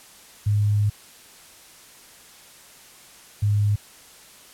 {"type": "tone pair in turn", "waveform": "sine", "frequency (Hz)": [103.83, 103.38], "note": ["G#2", "G#2"], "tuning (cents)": [0, -7], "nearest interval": "unison", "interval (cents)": 7, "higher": "first", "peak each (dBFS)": -17, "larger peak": "neither", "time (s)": [[0.46, 0.9], [3.42, 3.76]], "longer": "first", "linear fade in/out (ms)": 10, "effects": ["white hiss -48 dBFS RMS until 4.53 s", "low-pass 12000 Hz 12 dB/octave"]}